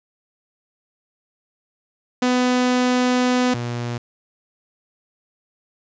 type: tone pair in turn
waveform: sawtooth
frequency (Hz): 250 / 119.91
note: B3 / A#2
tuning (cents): +21 / +49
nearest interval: octave + minor second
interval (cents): 1272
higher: first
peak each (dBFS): -12 / -20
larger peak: first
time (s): 2.22-3.54 / 3.54-3.98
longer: first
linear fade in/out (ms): 5
effects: resampled to 16000 Hz + 9-bit